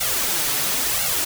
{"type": "noise with flanger", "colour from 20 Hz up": "white", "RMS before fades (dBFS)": -22, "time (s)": [0, 1.25], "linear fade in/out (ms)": 10, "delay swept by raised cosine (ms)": [1.4, 7], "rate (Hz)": 0.97, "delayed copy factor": 0.9, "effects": []}